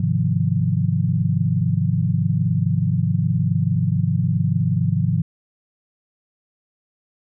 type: chord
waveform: sine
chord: F minor seventh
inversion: first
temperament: equal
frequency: 103.83 / 130.81 / 155.56 / 174.61 Hz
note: Ab2 / C3 / Eb3 / F3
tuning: 0 / 0 / 0 / 0 cents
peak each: -22 dBFS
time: 0-5.22 s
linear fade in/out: 5 ms
effects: none